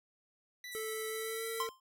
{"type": "tone with vibrato", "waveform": "25% pulse", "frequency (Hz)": 1968, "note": "B6", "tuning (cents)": -7, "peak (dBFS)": -40, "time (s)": [0.64, 1.67], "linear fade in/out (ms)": 2, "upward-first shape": "triangle", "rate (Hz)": 6.5, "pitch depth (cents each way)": 12}
{"type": "band-pass noise", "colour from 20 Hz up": "white", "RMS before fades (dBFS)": -48, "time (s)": [0.71, 1.63], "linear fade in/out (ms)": 20, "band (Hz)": [7800, 13000], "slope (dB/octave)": 48}
{"type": "tone with pitch glide", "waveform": "square", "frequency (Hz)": [438.7, 452.6], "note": ["A4", "A4"], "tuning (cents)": [-5, 49], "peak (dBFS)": -39, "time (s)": [0.75, 1.69], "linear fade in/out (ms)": 0, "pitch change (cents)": 54, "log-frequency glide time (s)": [1.09, 1.49]}
{"type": "tone with exponential decay", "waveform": "square", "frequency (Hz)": 1046.5, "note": "C6", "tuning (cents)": 0, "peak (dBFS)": -31, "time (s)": [1.6, 1.8], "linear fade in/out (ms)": 2, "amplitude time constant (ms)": 43}
{"effects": []}